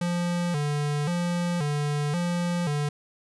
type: tone with vibrato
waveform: square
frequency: 160 Hz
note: D#3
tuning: 49 cents sharp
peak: -25 dBFS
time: 0.01-2.89 s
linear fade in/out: 5 ms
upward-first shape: square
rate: 0.94 Hz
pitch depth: 150 cents each way
effects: resampled to 24000 Hz + 11-bit